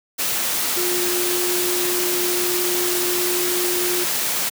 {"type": "tone in noise", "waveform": "sine", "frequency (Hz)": 356.5, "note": "F4", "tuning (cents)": 36, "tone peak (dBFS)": -23, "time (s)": [0.76, 4.05], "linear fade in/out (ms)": 20, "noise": "white", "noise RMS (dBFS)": -22, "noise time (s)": [0.18, 4.5], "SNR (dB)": -4, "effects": ["high-pass 150 Hz 12 dB/octave"]}